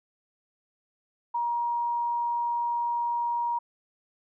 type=tone; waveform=sine; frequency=948 Hz; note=A#5; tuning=29 cents sharp; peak=-25 dBFS; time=1.34-3.59 s; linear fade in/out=10 ms; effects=none